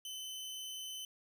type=tone; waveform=sawtooth; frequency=3043 Hz; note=F#7; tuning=48 cents sharp; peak=-39 dBFS; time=0.05-1.05 s; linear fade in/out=2 ms; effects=none